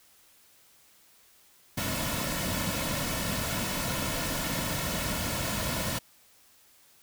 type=noise with comb filter; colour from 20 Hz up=pink; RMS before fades=-31 dBFS; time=1.77-5.99 s; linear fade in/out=10 ms; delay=2.5 ms; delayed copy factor=-0.6; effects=white hiss -60 dBFS RMS until 7.02 s